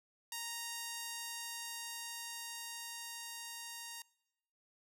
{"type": "tone with level ramp", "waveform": "5% pulse", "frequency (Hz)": 932.3, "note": "A#5", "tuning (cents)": 0, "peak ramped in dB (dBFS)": [-28, -33], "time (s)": [0.32, 4.02], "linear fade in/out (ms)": 2, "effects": ["noise-tail reverb RT60 1.0 s tail -24 dB re dry"]}